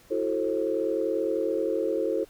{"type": "chord", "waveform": "sine", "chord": "F# half-diminished seventh", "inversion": "third", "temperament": "equal with one note detuned", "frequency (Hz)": [329.6, 370, 440, 533], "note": ["E4", "F#4", "A4", "C5"], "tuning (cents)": [0, 0, 0, 32], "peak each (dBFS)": [-30, -31, -28, -29], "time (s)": [0.1, 2.25], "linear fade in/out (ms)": 20, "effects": ["tanh soft clip ceiling -13 dBFS", "pink hiss -56 dBFS RMS until 2.29 s"]}